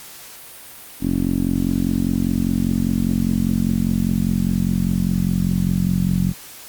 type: tone with low-pass filter sweep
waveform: 10% pulse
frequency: 45 Hz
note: F#1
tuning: 47 cents flat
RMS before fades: -19 dBFS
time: 1-6.34 s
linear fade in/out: 50 ms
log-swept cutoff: 280 to 180 Hz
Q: 3.9
effects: white hiss -39 dBFS RMS until 6.68 s + Opus 48 kbps